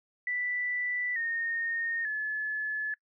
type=tone with pitch steps; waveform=sine; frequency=1975.5 / 1843.2 / 1719.8 Hz; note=B6 / A#6 / A6; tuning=0 / -20 / -40 cents; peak=-29 dBFS; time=0.27-2.94 s; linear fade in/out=2 ms; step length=890 ms; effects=noise-tail reverb RT60 0.1 s tail -24 dB re dry